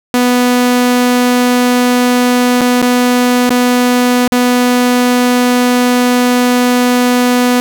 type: tone with dropouts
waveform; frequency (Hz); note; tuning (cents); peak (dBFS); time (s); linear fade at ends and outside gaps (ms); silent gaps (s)
sawtooth; 246.9; B3; 0; -4; 0.14-7.6; 0; 2.609-2.616 / 2.818-2.826 / 3.493-3.505 / 4.277-4.322
effects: none